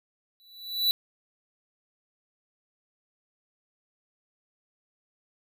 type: tone with exponential growth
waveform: square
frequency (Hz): 3956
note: B7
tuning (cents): +2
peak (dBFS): -19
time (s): 0.4-0.91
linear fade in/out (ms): 0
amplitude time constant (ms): 110
effects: none